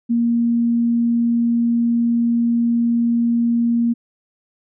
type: tone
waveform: sine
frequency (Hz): 234.7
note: A#3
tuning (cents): +12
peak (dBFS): -14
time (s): 0.09-3.94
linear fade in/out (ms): 20
effects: none